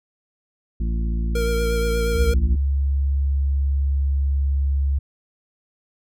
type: harmonic tone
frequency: 56.2 Hz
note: A1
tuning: 37 cents sharp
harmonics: 1 / 2 / 3 / 4 / 5 / 6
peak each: -20 / -37 / -32 / -33 / -45 / -40 dBFS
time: 0.8-2.56 s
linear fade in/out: 5 ms
type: tone with vibrato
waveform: square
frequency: 466.2 Hz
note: A#4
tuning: in tune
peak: -23 dBFS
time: 1.35-2.34 s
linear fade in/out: 5 ms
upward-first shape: triangle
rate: 8.4 Hz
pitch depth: 27 cents each way
type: tone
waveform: sine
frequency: 69.3 Hz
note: C#2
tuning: in tune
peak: -17 dBFS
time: 2.15-4.99 s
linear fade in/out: 10 ms
effects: none